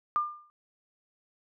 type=tone with exponential decay; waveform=sine; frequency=1200 Hz; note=D6; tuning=37 cents sharp; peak=-21 dBFS; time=0.16-0.5 s; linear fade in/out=0 ms; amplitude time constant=72 ms; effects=none